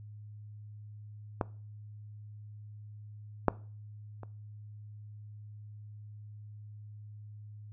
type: clicks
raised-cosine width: 1 ms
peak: -15 / -8 / -30 dBFS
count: 3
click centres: 1.412 / 3.483 / 4.233 s
effects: noise-tail reverb RT60 0.4 s tail -20 dB re dry + added 105 Hz sine -45 dBFS peak until 7.72 s